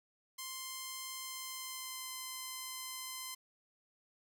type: tone with pitch glide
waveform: 5% pulse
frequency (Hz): 1046.5 to 1033.9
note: C6 to C6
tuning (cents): 0 to -21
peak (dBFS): -30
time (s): 0.38-3.35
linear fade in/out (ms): 10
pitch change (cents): -21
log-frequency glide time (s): 1.13-2.14
effects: none